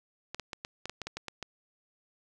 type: clicks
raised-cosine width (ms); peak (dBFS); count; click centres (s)
0.2; -20; 11; 0.346 / 0.397 / 0.532 / 0.649 / 0.856 / 0.896 / 1.017 / 1.07 / 1.17 / 1.283 / 1.427
effects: none